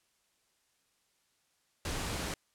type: noise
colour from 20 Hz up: pink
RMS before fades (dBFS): -36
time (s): 1.85-2.34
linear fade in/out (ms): 2
effects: white hiss -74 dBFS RMS until 2.54 s + low-pass 10000 Hz 12 dB/octave